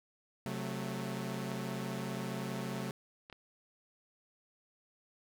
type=chord; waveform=sawtooth; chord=F# diminished; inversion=second; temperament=equal with one note detuned; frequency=132.95 / 185 / 220 Hz; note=C3 / F#3 / A3; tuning=+28 / 0 / 0 cents; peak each=-37 dBFS; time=0.46-2.91 s; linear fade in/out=0 ms
type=clicks; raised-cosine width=0.3 ms; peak=-33 dBFS; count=2; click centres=3.299 / 3.327 s
effects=none